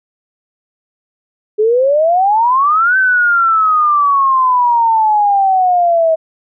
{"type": "exponential two-way sweep", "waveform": "sine", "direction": "up then down", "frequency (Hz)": [415.3, 1549, 637], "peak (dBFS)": -8, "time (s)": [1.58, 6.16], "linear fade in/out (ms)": 20, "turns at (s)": 2.97, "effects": []}